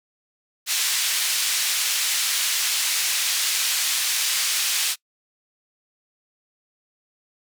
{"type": "band-pass noise", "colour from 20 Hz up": "pink", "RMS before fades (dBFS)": -23, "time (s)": [0.66, 4.96], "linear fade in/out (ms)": 50, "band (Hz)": [2800, 12000], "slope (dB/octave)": 12, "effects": ["noise-tail reverb RT60 0.1 s tail -23 dB re dry"]}